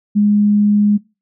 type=tone; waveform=sine; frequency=207 Hz; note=G#3; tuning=5 cents flat; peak=-9 dBFS; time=0.15-0.98 s; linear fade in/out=20 ms; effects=noise-tail reverb RT60 0.3 s tail -24 dB re dry